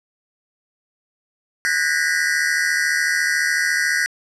square tone cluster, 1470 / 1620 / 1818 / 1908 / 1982 Hz, F#6 / G#6 / A#6 / A#6 / B6, -12 / -43 / -44 / +40 / +6 cents, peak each -26 / -23 / -26 / -24 / -25 dBFS, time 1.65-4.06 s, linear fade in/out 0 ms, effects low-pass 10000 Hz 12 dB/octave

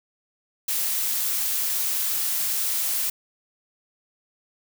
blue noise, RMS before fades -25 dBFS, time 0.68-3.1 s, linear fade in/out 5 ms, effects none

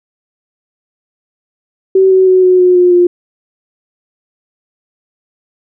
sine tone with pitch steps, 381.2 / 376.4 / 371.6 / 366.9 / 362.3 / 357.7 / 353.2 Hz, G4 / F#4 / F#4 / F#4 / F#4 / F4 / F4, -48 / +30 / +7 / -15 / -36 / +41 / +20 cents, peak -4 dBFS, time 1.95-3.07 s, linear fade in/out 5 ms, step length 160 ms, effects none

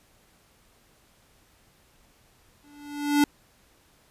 square tone with exponential growth, 290.6 Hz, D4, 18 cents flat, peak -16 dBFS, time 2.64-3.24 s, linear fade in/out 2 ms, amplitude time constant 130 ms, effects pink hiss -61 dBFS RMS until 4.1 s + resampled to 32000 Hz

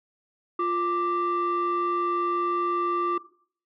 sine tone pair together, 349.8 / 1175.8 Hz, F4 / D6, +3 / +2 cents, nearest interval octave + major sixth, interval 2099 cents, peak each -25 / -23 dBFS, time 0.59-3.18 s, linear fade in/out 5 ms, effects noise-tail reverb RT60 0.5 s tail -18 dB re dry + tanh soft clip ceiling -20 dBFS

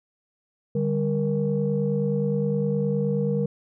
sine tone cluster, 148.1 / 197.7 / 470.2 Hz, D3 / G3 / A#4, +15 / +15 / +15 cents, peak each -25 dBFS, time 0.75-3.46 s, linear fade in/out 5 ms, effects tanh soft clip ceiling -13 dBFS

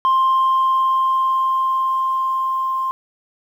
sine tone with level ramp, 1053 Hz, C6, 11 cents sharp, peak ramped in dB -10 to -18 dBFS, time 0.05-2.91 s, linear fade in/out 0 ms, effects tanh soft clip ceiling -11 dBFS + 8-bit

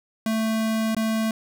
square tone with dropouts, 221.4 Hz, A3, 11 cents sharp, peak -22 dBFS, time 0.26-1.31 s, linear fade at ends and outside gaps 2 ms, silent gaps 0.948-0.966 s, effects none

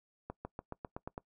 accelerating click train, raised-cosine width 1 ms, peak -26 dBFS, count 8, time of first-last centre 0.3-1.179 s, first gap 150 ms, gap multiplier 0.94, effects noise-tail reverb RT60 0.1 s tail -22 dB re dry

